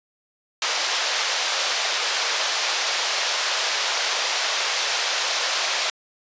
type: band-pass noise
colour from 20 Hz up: white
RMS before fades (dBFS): -24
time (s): 0.62-5.9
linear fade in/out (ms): 2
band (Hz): 510 to 5800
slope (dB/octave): 24
effects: resampled to 16000 Hz